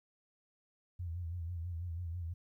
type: tone with vibrato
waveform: sine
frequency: 85.7 Hz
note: F2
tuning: 32 cents flat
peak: -37 dBFS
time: 0.99-2.34 s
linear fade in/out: 10 ms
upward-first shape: sine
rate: 6.1 Hz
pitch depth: 82 cents each way
effects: 13-bit